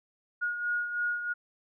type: beating tone pair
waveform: sine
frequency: 1439 / 1442.1 Hz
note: F#6 / F#6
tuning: -49 / -45 cents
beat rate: 3.1 Hz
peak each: -29 / -37 dBFS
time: 0.41-1.34 s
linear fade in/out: 20 ms
effects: none